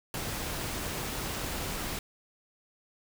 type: noise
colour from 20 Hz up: pink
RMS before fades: -35 dBFS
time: 0.14-1.99 s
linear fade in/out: 2 ms
effects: none